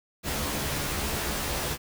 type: noise with comb filter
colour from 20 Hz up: pink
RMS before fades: -30 dBFS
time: 0.23-1.78 s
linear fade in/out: 50 ms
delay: 14 ms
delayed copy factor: +0.95
effects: none